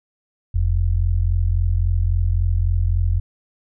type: tone pair together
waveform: sine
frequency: 43.66 / 87.31 Hz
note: F1 / F2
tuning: 0 / 0 cents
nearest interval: octave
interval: 1200 cents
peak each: -18 dBFS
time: 0.54-3.2 s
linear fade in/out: 10 ms
effects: none